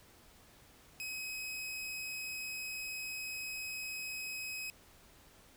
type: tone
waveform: sawtooth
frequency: 2539 Hz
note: D#7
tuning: 34 cents sharp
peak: -36 dBFS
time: 1-4.7 s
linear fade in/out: 0 ms
effects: pink hiss -61 dBFS RMS until 5.56 s